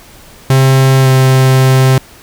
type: tone with pitch glide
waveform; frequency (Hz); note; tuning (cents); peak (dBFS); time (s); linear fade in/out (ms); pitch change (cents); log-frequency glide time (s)
45% pulse; 133.1 to 131.34; C3 to C3; +30 to +7; -5; 0.5-1.98; 2; -23; 1.01-1.08
effects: pink hiss -38 dBFS RMS until 2.22 s